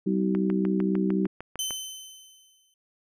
harmonic tone, 64 Hz, C2, 38 cents flat, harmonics 3 / 4 / 5 / 6, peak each -24 / -36 / -28 / -30 dBFS, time 0.06-1.27 s, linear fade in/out 10 ms
click train, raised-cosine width 0.5 ms, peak -22 dBFS, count 10, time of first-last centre 0.35-1.707 s, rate 6.63 Hz
20% pulse tone with exponential decay, 3063 Hz, G7, 41 cents flat, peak -21 dBFS, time 1.59-2.74 s, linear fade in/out 2 ms, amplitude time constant 250 ms
effects none

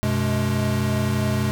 square tone cluster, 94.2 / 125.9 / 210.9 Hz, F#2 / B2 / G#3, +32 / +34 / +27 cents, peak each -26 / -24 / -25 dBFS, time 0.03-1.51 s, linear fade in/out 0 ms, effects none

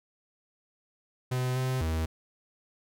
45% pulse tone with pitch steps, 127.1 / 129.3 / 80.3 Hz, C3 / C3 / E2, -50 / -20 / -45 cents, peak -27 dBFS, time 1.31-2.06 s, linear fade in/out 10 ms, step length 250 ms, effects none

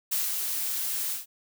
blue noise with ADSR envelope, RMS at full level -26 dBFS, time 0.11-1.26 s, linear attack 16 ms, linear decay 160 ms, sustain -4 dB, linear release 150 ms, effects none

